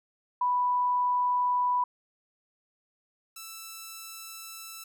sine / 5% pulse tone pair in turn, 987.8 / 1323.1 Hz, B5 / E6, 0 / +6 cents, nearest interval perfect fourth, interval 506 cents, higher second, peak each -23 / -29 dBFS, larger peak first, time 0.41-1.84 / 3.36-4.84 s, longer second, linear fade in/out 5 ms, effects none

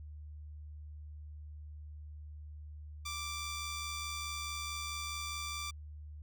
10% pulse tone with amplitude modulation, 1174.7 Hz, D6, in tune, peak -29 dBFS, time 3.05-5.71 s, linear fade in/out 10 ms, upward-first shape sine, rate 84.7 Hz, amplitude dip 25%, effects added 75 Hz sine -45 dBFS peak until 6.22 s

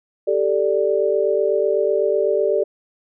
sine chord, G suspended second, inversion none, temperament equal, 392 / 440 / 587.3 Hz, G4 / A4 / D5, 0 / 0 / 0 cents, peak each -20 dBFS, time 0.27-2.64 s, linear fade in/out 10 ms, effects none

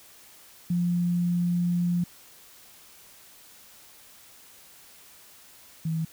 sine tone pair in turn, 175 / 161.71 Hz, F3 / E3, +4 / -33 cents, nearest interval minor second, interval 137 cents, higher first, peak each -22 / -25 dBFS, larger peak first, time 0.7-2.04 / 5.85-6.05 s, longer first, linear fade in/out 5 ms, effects white hiss -52 dBFS RMS until 6.12 s

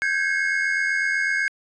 triangle tone cluster, 1567 / 1655 / 2171 Hz, G6 / G#6 / C#7, -1 / -6 / -37 cents, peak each -23 dBFS, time 0.02-1.48 s, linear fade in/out 0 ms, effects resampled to 22050 Hz

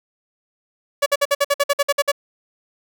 sawtooth tone bursts, 569 Hz, C#5, 45 cents sharp, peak -10 dBFS, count 12, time 1.02-2.118 s, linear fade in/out 10 ms, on 42 ms, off 54 ms, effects none

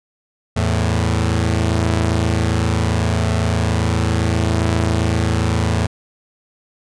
sawtooth tone pair together, 82.41 / 110 Hz, E2 / A2, 0 / 0 cents, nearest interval perfect fourth, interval 500 cents, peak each -14 dBFS, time 0.56-5.87 s, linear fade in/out 10 ms, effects resampled to 22050 Hz

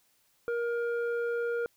square tone with low-pass filter, 471.6 Hz, A#4, 20 cents sharp, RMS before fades -31 dBFS, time 0.48-1.66 s, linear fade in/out 0 ms, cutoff 1100 Hz, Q 8, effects white hiss -69 dBFS RMS until 1.76 s

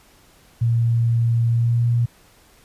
sine tone with pitch glide, 116.54 to 118.78 Hz, A#2 to A#2, 0 to +33 cents, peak -15 dBFS, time 0.61-2.06 s, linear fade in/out 10 ms, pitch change +33 cents, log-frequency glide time 1.49-1.86 s, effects pink hiss -53 dBFS RMS until 2.64 s + resampled to 32000 Hz

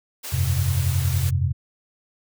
white high-pass noise, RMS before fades -33 dBFS, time 0.23-1.31 s, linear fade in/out 20 ms, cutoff 280 Hz, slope 24 dB/octave
sine chord, F suspended second, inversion none, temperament equal, 87.31 / 98 / 130.81 Hz, F2 / G2 / C3, 0 / 0 / 0 cents, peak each -22 / -25 / -23 dBFS, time 0.32-1.53 s, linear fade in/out 20 ms
effects none

